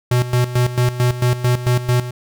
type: tone with tremolo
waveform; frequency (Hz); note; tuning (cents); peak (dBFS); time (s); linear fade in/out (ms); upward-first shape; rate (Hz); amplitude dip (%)
square; 123.47; B2; 0; -13; 0.11-2.11; 5; square; 4.5; 75
effects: none